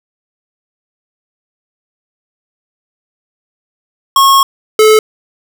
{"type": "tone pair in turn", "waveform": "square", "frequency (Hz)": [1091, 433], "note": ["C#6", "A4"], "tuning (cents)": [-28, -28], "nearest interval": "octave + major third", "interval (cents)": 1600, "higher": "first", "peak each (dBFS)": [-5, -4], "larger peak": "second", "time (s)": [[4.16, 4.43], [4.79, 4.99]], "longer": "first", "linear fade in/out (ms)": 2, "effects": []}